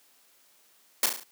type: noise with echo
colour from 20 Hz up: white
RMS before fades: -22 dBFS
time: 1.03-1.06 s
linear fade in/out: 2 ms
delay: 35 ms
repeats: 5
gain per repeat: -5 dB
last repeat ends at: 1.235 s
effects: white hiss -62 dBFS RMS until 1.31 s + high-pass 200 Hz 12 dB/octave